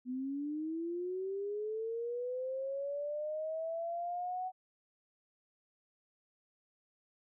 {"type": "linear sweep", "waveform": "sine", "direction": "up", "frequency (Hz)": [246.9, 749], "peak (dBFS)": -35, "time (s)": [0.05, 4.52], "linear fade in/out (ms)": 50, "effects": []}